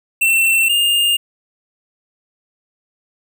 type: tone pair in turn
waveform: square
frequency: 2694 / 2821 Hz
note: E7 / F7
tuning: +37 / +17 cents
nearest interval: minor second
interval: 80 cents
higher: second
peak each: -12 / -13 dBFS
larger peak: first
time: 0.21-0.69 / 0.69-1.17 s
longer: neither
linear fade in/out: 10 ms
effects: none